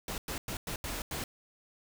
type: noise bursts at uneven times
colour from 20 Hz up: pink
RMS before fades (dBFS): -37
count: 6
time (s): 0.08-0.18 / 0.28-0.38 / 0.48-0.57 / 0.67-0.76 / 0.84-1.02 / 1.11-1.24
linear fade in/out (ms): 2
effects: none